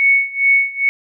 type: tone with tremolo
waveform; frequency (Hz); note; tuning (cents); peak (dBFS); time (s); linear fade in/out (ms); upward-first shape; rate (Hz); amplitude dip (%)
sine; 2217; C#7; 0; -8; 0-0.89; 0; sine; 2.4; 90
effects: none